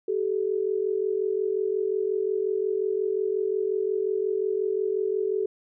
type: tone pair together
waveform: sine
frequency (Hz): 384.4 / 430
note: G4 / A4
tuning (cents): -34 / -40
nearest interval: major second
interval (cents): 194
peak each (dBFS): -26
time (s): 0.08-5.46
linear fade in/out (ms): 5
effects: none